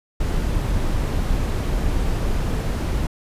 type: noise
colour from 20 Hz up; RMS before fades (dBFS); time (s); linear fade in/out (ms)
brown; -21; 0.2-3.07; 5
effects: resampled to 32000 Hz